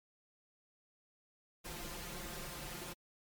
pink noise with comb filter, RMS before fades -45 dBFS, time 1.64-2.94 s, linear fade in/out 20 ms, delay 5.7 ms, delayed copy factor +0.85, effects MP3 96 kbps

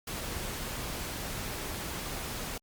pink noise, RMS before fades -37 dBFS, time 0.07-2.58 s, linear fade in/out 5 ms, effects Opus 48 kbps

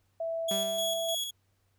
sine tone with pitch glide, 659.3 to 664.3 Hz, E5 to E5, 0 to +13 cents, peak -30 dBFS, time 0.2-1.15 s, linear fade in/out 5 ms, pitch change +13 cents, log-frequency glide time 0.57-1 s
sawtooth tone with tremolo, 3346 Hz, G#7, 12 cents sharp, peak -27 dBFS, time 0.48-1.31 s, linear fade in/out 10 ms, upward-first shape square, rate 3.3 Hz, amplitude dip 45%
sawtooth tone with exponential decay, 196 Hz, G3, in tune, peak -30 dBFS, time 0.51-1.25 s, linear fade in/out 2 ms, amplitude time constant 160 ms
effects added 96 Hz sine -70 dBFS peak until 1.78 s + pink hiss -75 dBFS RMS until 1.78 s

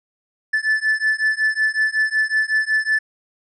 triangle beating tone pair, 1744 / 1749.4 Hz, A6 / A6, -16 / -10 cents, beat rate 5.4 Hz, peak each -18 dBFS, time 0.53-2.99 s, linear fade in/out 10 ms, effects resampled to 24000 Hz

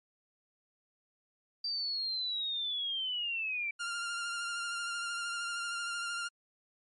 sine linear sweep, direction down, 4699 to 2305 Hz, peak -32 dBFS, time 1.64-3.71 s, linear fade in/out 5 ms
sawtooth tone with vibrato, 1396.9 Hz, F6, in tune, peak -31 dBFS, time 3.79-6.29 s, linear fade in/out 20 ms, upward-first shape sine, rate 13 Hz, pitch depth 23 cents each way
effects MP3 48 kbps

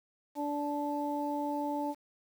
harmonic tone, 291.1 Hz, D4, 15 cents flat, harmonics 1 / 2 / 3, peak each -34 / -38 / -35 dBFS, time 0.35-1.95 s, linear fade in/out 50 ms, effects 9-bit

